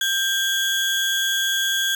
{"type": "tone pair together", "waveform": "35% pulse", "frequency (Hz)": [1586, 3361], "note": ["G6", "G#7"], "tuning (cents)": [20, 20], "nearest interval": "octave + minor second", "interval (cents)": 1300, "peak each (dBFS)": [-21, -20], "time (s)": [0.01, 1.95], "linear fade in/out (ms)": 2, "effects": []}